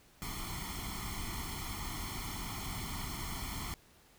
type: noise with comb filter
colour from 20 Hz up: pink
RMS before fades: -40 dBFS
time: 0.22-3.74 s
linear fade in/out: 0 ms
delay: 0.93 ms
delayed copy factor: +0.95
effects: pink hiss -63 dBFS RMS until 4.18 s